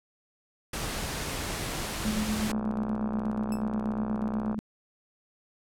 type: noise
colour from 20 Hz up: pink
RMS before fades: -33 dBFS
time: 0.73-2.52 s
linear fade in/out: 5 ms
type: tone with tremolo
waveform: sine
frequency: 214.8 Hz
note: A3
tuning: 41 cents flat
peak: -26 dBFS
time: 2.05-4.59 s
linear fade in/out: 0 ms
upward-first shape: square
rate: 8.3 Hz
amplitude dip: 45%
type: click train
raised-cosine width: 1 ms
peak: -21 dBFS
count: 129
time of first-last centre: 2.5-4.545 s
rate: 62.6 Hz
type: tone with exponential decay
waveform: 5% pulse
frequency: 2624 Hz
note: E7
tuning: 9 cents flat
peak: -28 dBFS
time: 3.52-3.64 s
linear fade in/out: 1 ms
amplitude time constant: 26 ms
effects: low-pass 12000 Hz 12 dB/octave